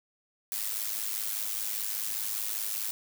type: noise with amplitude modulation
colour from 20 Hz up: blue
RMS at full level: -30 dBFS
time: 0.52-2.91 s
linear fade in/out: 0 ms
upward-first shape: sine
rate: 105 Hz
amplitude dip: 70%
effects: none